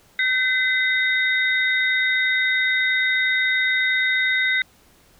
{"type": "tone cluster", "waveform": "sine", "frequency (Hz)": [1537, 2032, 3723], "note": ["G6", "B6", "A#7"], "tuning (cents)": [-35, 49, -3], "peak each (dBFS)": [-24, -19, -26], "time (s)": [0.19, 4.62], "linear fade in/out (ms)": 2, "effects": ["pink hiss -55 dBFS RMS until 5.19 s"]}